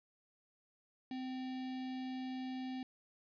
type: tone with notch filter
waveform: square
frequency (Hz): 258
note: C4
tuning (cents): -24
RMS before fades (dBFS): -42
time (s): 1.11-2.83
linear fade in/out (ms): 2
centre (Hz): 1300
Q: 1.6
effects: resampled to 11025 Hz + 13-bit